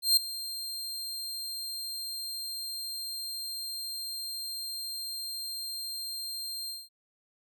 sawtooth tone with ADSR envelope, 4182 Hz, C8, 2 cents flat, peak -15 dBFS, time 0.02-6.89 s, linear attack 150 ms, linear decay 4 ms, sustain -17 dB, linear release 200 ms, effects none

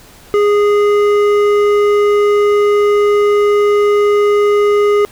triangle tone with hard clipping, 412.7 Hz, G#4, 11 cents flat, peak -10 dBFS, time 0.34-5.05 s, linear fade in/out 0 ms, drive 14 dB, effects pink hiss -41 dBFS RMS until 5.11 s

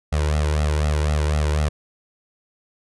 sawtooth tone with flanger, 75.3 Hz, D2, 44 cents sharp, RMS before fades -20 dBFS, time 0.12-1.69 s, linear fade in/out 10 ms, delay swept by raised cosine 1.5 to 2.12 ms, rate 4 Hz, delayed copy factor +0.9, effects resampled to 24000 Hz

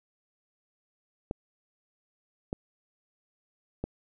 clicks, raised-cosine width 2 ms, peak -18 dBFS, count 3, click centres 1.311 / 2.529 / 3.84 s, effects none

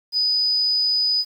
sine tone, 4978 Hz, D#8, in tune, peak -17 dBFS, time 0.12-1.25 s, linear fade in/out 50 ms, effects 8-bit

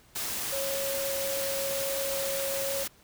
sine tone in noise, 549 Hz, C#5, 17 cents flat, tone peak -31 dBFS, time 0.52-2.84 s, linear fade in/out 10 ms, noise white, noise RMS -33 dBFS, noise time 0.15-2.88 s, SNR -1 dB, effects pink hiss -59 dBFS RMS until 3.03 s

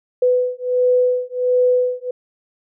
sine beating tone pair, 498.3 / 499.7 Hz, B4 / B4, +15 / +20 cents, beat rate 1.4 Hz, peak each -17 dBFS, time 0.22-2.11 s, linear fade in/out 5 ms, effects none

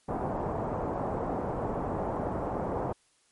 white low-pass noise, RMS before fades -32 dBFS, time 0.08-2.93 s, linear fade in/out 10 ms, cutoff 870 Hz, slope 24 dB/octave, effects white hiss -67 dBFS RMS until 3.31 s + MP3 48 kbps

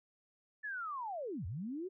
sine linear two-way sweep, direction down then up, 1760 to 75.6 to 389.9 Hz, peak -38 dBFS, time 0.63-1.89 s, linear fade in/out 20 ms, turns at 1.46 s, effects none

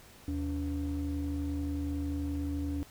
triangle ring-modulated tone, 103.83 Hz, G#2, in tune, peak -26 dBFS, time 0.28-2.83 s, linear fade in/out 0 ms, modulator 182 Hz, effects pink hiss -55 dBFS RMS until 2.9 s

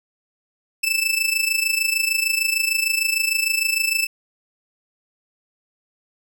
sawtooth tone with amplitude modulation, 2637 Hz, E7, in tune, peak -12 dBFS, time 0.83-4.07 s, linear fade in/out 10 ms, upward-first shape sine, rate 26.6 Hz, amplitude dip 75%, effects none

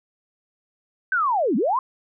sine linear two-way sweep, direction down then up, 1567 to 191.7 to 1094 Hz, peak -18 dBFS, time 1.12-1.79 s, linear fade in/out 2 ms, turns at 1.56 s, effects none

